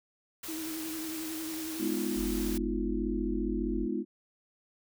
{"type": "noise", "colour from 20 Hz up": "white", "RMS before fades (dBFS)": -41, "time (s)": [0.43, 2.58], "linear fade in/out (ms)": 5}
{"type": "tone with vibrato", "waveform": "sine", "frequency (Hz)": 318.8, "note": "D#4", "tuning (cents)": 42, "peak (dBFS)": -36, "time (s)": [0.48, 1.94], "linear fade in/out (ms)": 10, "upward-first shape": "sine", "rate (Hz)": 11, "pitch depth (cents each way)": 39}
{"type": "chord", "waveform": "sine", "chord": "F half-diminished seventh", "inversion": "first", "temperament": "just", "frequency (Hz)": [209.5, 251.4, 314.3, 349.2], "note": ["Ab3", "Cb4", "Eb4", "F4"], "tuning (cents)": [15, 31, 18, 0], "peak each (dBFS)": -35, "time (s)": [1.78, 4.05], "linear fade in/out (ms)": 50}
{"type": "tone", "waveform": "sine", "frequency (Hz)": 46.94, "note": "F#1", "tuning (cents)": 26, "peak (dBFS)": -35, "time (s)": [2.15, 3.88], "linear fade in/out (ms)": 50}
{"effects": []}